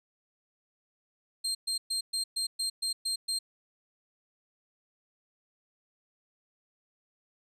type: tone bursts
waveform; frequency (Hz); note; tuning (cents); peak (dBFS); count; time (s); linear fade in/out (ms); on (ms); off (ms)
30% pulse; 4186; C8; 0; -26; 9; 1.44-3.39; 10; 110; 120
effects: resampled to 32000 Hz